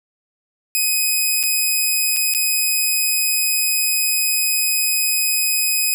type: tone with dropouts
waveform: 5% pulse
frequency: 2516 Hz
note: D#7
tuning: 19 cents sharp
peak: -7 dBFS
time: 0.75-5.94 s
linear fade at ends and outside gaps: 0 ms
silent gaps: 1.43-1.436 / 2.163-2.168 / 2.338-2.348 s
effects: none